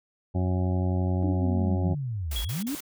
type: harmonic tone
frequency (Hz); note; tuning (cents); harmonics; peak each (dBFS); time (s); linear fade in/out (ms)
91.6; F#2; -17; 1 / 2 / 3 / 4 / 6 / 7 / 8 / 9; -24 / -30 / -34 / -36 / -40 / -41 / -42 / -43; 0.34-1.95; 20
type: linear two-way sweep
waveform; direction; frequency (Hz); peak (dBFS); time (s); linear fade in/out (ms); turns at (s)
sine; down then up; 305.3 to 48.82 to 305.3; -28; 1.23-2.75; 0; 2.42
type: noise bursts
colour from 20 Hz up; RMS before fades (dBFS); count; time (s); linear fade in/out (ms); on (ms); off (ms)
white; -38; 3; 2.31-2.806; 5; 140; 38
type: tone with exponential decay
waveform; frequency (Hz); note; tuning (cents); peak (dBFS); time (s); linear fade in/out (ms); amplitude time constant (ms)
triangle; 3330; G#7; +4; -27; 2.36-2.71; 2; 74
effects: none